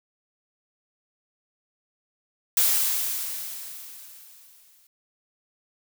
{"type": "noise with exponential decay", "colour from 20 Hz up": "blue", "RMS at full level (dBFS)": -19, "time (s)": [2.57, 4.87], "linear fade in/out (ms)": 2, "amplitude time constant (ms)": 500, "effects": []}